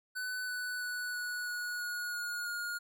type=tone with pitch steps; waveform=square; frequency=1500 / 1489.6 / 1479.3 / 1469.1 / 1459 / 1448.9 / 1438.9 / 1429 Hz; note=F#6 / F#6 / F#6 / F#6 / F#6 / F#6 / F#6 / F6; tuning=+23 / +11 / -1 / -13 / -25 / -37 / -49 / +39 cents; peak=-36 dBFS; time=0.15-2.79 s; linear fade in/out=20 ms; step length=330 ms; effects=none